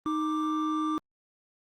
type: tone pair together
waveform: triangle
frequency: 311.1 / 1179.3 Hz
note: D#4 / D6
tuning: 0 / +7 cents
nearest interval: octave + major seventh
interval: 2307 cents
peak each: -26 / -29 dBFS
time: 0.06-0.98 s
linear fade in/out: 0 ms
effects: Opus 24 kbps